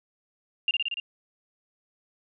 sine tone with echo, 2794 Hz, F7, in tune, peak -20 dBFS, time 0.68-0.71 s, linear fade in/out 2 ms, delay 58 ms, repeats 5, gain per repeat -2 dB, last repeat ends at 1 s, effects none

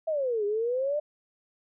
sine exponential two-way sweep, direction down then up, 660 to 402.8 to 608 Hz, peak -25 dBFS, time 0.07-1 s, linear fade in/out 10 ms, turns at 0.45 s, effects none

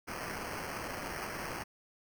blue noise with sample-and-hold, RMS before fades -40 dBFS, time 0.07-1.64 s, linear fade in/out 20 ms, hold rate 3675 Hz, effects none

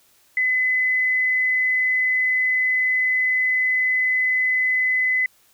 sine tone, 2019 Hz, B6, 38 cents sharp, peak -17 dBFS, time 0.37-5.26 s, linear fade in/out 2 ms, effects white hiss -58 dBFS RMS until 5.53 s

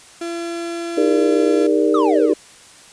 35% pulse tone, 339.2 Hz, E4, 50 cents sharp, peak -22 dBFS, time 0.21-1.67 s, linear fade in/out 5 ms
sine chord, Eb major seventh, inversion none, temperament equal with one note detuned, 311.1 / 401.4 / 466.2 / 587.3 Hz, Eb4 / G4 / Bb4 / D5, 0 / +41 / 0 / 0 cents, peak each -17 / -18 / -18 / -23 dBFS, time 0.97-2.34 s, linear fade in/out 10 ms
triangle exponential sweep, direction down, 1318.5 to 333.9 Hz, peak -17 dBFS, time 1.94-2.33 s, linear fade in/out 5 ms
effects white hiss -44 dBFS RMS until 2.92 s + resampled to 22050 Hz

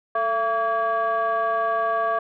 sine tone cluster, 443.6 / 675 / 1142 / 1637 Hz, A4 / E5 / D6 / G#6, +14 / +41 / -49 / -25 cents, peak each -31 / -22 / -23 / -30 dBFS, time 0.15-2.19 s, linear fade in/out 5 ms, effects tanh soft clip ceiling -13 dBFS

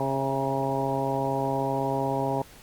harmonic tone with a mistuned harmonic, 135.8 Hz, C#3, 35 cents flat, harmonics 1 / 2 / 3 / 4 / 5 / 6 / 7, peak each -32 / -32 / -32 / -32 / -32 / -32 / -32 dBFS, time 0-2.42 s, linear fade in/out 2 ms, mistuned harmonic 5, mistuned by -27 cents, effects pink hiss -50 dBFS RMS until 2.62 s + Opus 32 kbps

